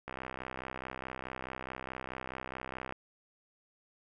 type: click train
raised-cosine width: 0.5 ms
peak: -24 dBFS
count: 185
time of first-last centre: 0.08-2.924 s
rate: 64.7 Hz
effects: none